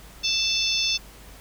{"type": "harmonic tone", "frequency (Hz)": 882, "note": "A5", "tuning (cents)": 4, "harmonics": [3, 4, 5, 6, 7], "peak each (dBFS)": [-28, -26, -30, -26, -31], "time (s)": [0.23, 0.98], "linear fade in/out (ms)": 20, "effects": ["added 50 Hz sine -46 dBFS peak until 1.4 s", "pink hiss -48 dBFS RMS until 1.4 s"]}